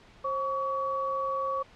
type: tone pair together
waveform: sine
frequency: 533.8 / 1131 Hz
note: C5 / C#6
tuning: +35 / +34 cents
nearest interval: octave + minor second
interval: 1299 cents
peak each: -32 / -29 dBFS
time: 0.24-1.63 s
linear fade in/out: 10 ms
effects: pink hiss -55 dBFS RMS until 1.75 s + low-pass 4000 Hz 12 dB/octave